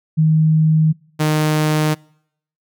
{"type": "tone pair in turn", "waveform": ["sine", "sawtooth"], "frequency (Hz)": [157.2, 153.7], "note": ["D#3", "D#3"], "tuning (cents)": [18, -21], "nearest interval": "unison", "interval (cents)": 39, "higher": "first", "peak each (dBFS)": -10, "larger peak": "neither", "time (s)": [[0.17, 0.93], [1.19, 1.95]], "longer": "neither", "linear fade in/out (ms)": 20, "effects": ["noise-tail reverb RT60 0.7 s tail -26 dB re dry"]}